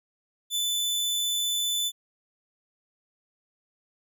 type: tone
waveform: sawtooth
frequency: 3505 Hz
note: A7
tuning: 7 cents flat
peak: -22 dBFS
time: 0.5-1.92 s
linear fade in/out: 50 ms
effects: none